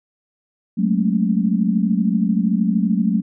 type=tone cluster; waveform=sine; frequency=185.5 / 213.6 / 226.6 / 276.5 Hz; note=F#3 / G#3 / A#3 / C#4; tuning=+5 / +49 / -49 / -4 cents; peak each=-19 / -19 / -21 / -27 dBFS; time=0.77-3.22 s; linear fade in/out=20 ms; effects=none